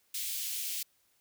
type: high-pass noise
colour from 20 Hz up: white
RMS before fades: -36 dBFS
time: 0.14-0.83 s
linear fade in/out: 5 ms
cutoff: 2500 Hz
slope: 24 dB/octave
effects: white hiss -71 dBFS RMS until 1.2 s